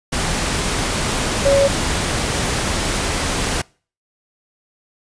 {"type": "tone in noise", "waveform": "sine", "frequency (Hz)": 556, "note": "C#5", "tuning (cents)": 5, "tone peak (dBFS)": -11, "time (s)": [1.45, 1.68], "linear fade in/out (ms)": 10, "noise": "pink", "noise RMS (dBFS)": -20, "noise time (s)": [0.12, 3.62], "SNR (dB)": 6, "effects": ["noise-tail reverb RT60 0.4 s tail -25 dB re dry", "resampled to 22050 Hz"]}